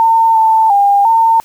sine tone with pitch steps, 905 / 888 / 804 / 906 Hz, A5 / A5 / G5 / A#5, +48 / +16 / +44 / -50 cents, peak -6 dBFS, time 0-1.4 s, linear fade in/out 0 ms, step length 350 ms, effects white hiss -45 dBFS RMS until 1.44 s

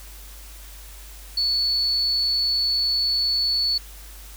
sine tone, 4435 Hz, C#8, in tune, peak -19 dBFS, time 1.37-3.78 s, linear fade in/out 5 ms, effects added 50 Hz sine -40 dBFS peak until 4.36 s + white hiss -45 dBFS RMS until 4.36 s

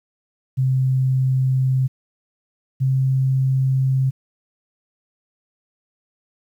sine tone pair in turn, 130.81 / 132.41 Hz, C3 / C3, 0 / +21 cents, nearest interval unison, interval 21 cents, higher second, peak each -15 dBFS, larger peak neither, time 0.57-1.88 / 2.8-4.11 s, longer neither, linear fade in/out 20 ms, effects 9-bit

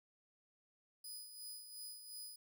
15% pulse tone with tremolo, 4978 Hz, D#8, in tune, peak -40 dBFS, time 1.04-2.36 s, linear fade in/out 5 ms, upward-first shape sine, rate 2.8 Hz, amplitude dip 55%, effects none

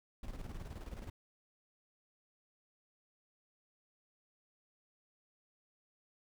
brown noise with tremolo, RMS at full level -43 dBFS, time 0.23-1.1 s, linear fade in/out 5 ms, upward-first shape square, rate 19 Hz, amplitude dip 55%, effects none

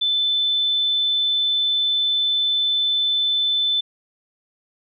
sine tone, 3520 Hz, A7, in tune, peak -17 dBFS, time 0.01-3.81 s, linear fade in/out 10 ms, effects none

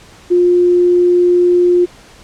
sine tone, 354.2 Hz, F4, 24 cents sharp, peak -7 dBFS, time 0.3-1.86 s, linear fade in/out 20 ms, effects pink hiss -41 dBFS RMS until 2.23 s + low-pass 8000 Hz 12 dB/octave

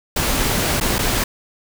pink noise with dropouts, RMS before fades -19 dBFS, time 0.16-1.24 s, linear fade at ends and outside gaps 5 ms, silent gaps 0.801-0.81 / 0.984-0.989 s, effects none

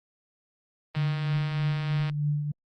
click train, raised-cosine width 0.3 ms, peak -22 dBFS, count 180, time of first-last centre 0.95-2.097 s, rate 156 Hz
sine tone with tremolo, 147.5 Hz, D3, 8 cents sharp, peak -22 dBFS, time 0.96-2.52 s, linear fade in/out 10 ms, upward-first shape triangle, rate 3.2 Hz, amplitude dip 55%
effects Opus 24 kbps

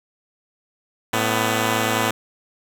5% pulse tone pair together, 110.75 / 250 Hz, A2 / B3, +12 / +21 cents, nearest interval octave + major second, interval 1409 cents, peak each -10 / -10 dBFS, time 1.13-2.11 s, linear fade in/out 5 ms, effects none

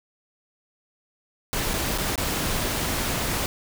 pink noise with dropouts, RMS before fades -26 dBFS, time 1.53-3.46 s, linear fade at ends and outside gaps 0 ms, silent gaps 1.735-1.739 / 1.977-1.984 / 2.157-2.178 s, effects none

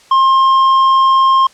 sine tone with tanh clipping, 1064 Hz, C6, 29 cents sharp, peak -8 dBFS, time 0.11-1.47 s, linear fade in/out 5 ms, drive 6 dB, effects white hiss -45 dBFS RMS until 1.53 s + low-pass 7000 Hz 12 dB/octave

